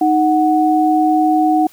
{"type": "tone pair together", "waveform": "sine", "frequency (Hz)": [311.1, 740], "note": ["D#4", "F#5"], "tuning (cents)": [0, 0], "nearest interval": "octave + minor third", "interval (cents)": 1500, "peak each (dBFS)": -13, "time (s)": [0.01, 1.67], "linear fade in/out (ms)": 5, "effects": ["white hiss -47 dBFS RMS until 1.72 s", "high-pass 60 Hz 12 dB/octave"]}